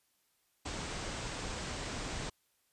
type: low-pass noise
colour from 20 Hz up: pink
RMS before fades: -40 dBFS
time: 0.65-2.3 s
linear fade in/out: 10 ms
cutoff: 8600 Hz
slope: 96 dB/octave
effects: white hiss -75 dBFS RMS until 2.72 s + resampled to 32000 Hz